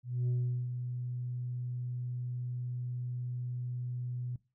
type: tone with ADSR envelope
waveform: sine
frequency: 123.47 Hz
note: B2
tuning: in tune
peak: -25 dBFS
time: 0.03-4.36 s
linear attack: 250 ms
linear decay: 400 ms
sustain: -9 dB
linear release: 3 ms
effects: noise-tail reverb RT60 0.3 s tail -21 dB re dry + tanh soft clip ceiling -27 dBFS